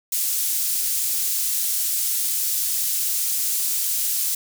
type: high-pass noise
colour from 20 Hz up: pink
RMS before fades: -23 dBFS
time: 0.12-4.35 s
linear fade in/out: 5 ms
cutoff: 7900 Hz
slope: 12 dB/octave
effects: none